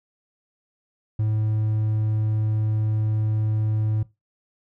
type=tone; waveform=triangle; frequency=108.1 Hz; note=A2; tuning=30 cents flat; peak=-18 dBFS; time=1.19-4.03 s; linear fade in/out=5 ms; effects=noise-tail reverb RT60 0.2 s tail -18 dB re dry